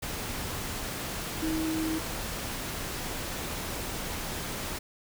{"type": "tone in noise", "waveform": "sine", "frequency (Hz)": 318.1, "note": "D#4", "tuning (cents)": 38, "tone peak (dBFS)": -28, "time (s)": [1.42, 1.99], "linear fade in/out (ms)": 10, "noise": "pink", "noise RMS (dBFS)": -35, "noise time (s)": [0.02, 4.79], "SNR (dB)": 4, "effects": []}